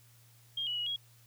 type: tone with pitch steps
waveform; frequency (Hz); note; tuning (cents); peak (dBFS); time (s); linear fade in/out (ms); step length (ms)
sine; 3224 / 2935 / 2903 / 3306; G7 / F#7 / F#7 / G#7; +48 / -15 / -34 / -9; -32; 0.57-0.962; 5; 98
effects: added 117 Hz sine -60 dBFS peak until 1.26 s + white hiss -64 dBFS RMS until 1.26 s